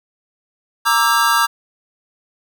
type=chord; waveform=square; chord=E half-diminished seventh; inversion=second; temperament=equal with one note detuned; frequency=932.3 / 1174.7 / 1318.5 / 1609.3 Hz; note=Bb5 / D6 / E6 / G6; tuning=0 / 0 / 0 / +45 cents; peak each=-19 dBFS; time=0.85-1.47 s; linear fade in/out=20 ms; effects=none